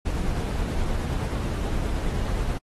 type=noise with tremolo; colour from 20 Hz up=brown; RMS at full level=-25 dBFS; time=0.05-2.58 s; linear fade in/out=10 ms; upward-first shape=triangle; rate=9.5 Hz; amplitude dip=25%; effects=AAC 32 kbps